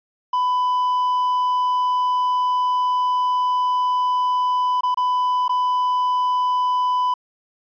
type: tone with dropouts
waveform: triangle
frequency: 998 Hz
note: B5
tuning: 18 cents sharp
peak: -15 dBFS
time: 0.33-7.14 s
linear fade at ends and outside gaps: 5 ms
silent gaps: 4.809-4.833 / 4.945-4.972 / 5.481-5.493 s
effects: resampled to 11025 Hz